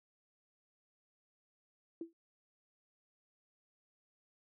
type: tone with exponential decay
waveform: sine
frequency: 332.6 Hz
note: E4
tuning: 16 cents sharp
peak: -35 dBFS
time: 2.01-2.13 s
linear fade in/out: 2 ms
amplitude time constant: 25 ms
effects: high-pass 200 Hz 12 dB/octave